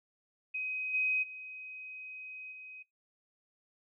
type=tone with level steps; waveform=sine; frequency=2520 Hz; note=D#7; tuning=21 cents sharp; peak=-33 / -27 / -42 / -45 dBFS; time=0.54-2.83 s; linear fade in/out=10 ms; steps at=0.93 / 1.22 / 2.51 s; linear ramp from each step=20 ms; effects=noise-tail reverb RT60 0.2 s tail -24 dB re dry